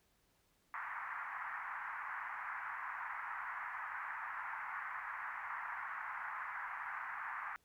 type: band-pass noise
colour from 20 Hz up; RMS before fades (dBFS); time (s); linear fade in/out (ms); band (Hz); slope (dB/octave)
pink; -44; 0.74-7.56; 0; 890 to 2000; 48
effects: pink hiss -75 dBFS RMS until 7.64 s